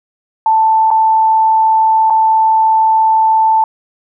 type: tone with dropouts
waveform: sine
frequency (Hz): 883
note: A5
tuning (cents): +6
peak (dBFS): -7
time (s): 0.46-3.64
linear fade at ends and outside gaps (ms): 2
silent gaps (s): 0.905-0.912 / 2.1-2.105
effects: none